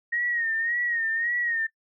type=tone with vibrato; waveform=sine; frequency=1864.7 Hz; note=A#6; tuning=in tune; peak=-24 dBFS; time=0.12-1.67 s; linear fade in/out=10 ms; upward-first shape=sine; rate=1.8 Hz; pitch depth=68 cents each way; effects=noise-tail reverb RT60 0.1 s tail -21 dB re dry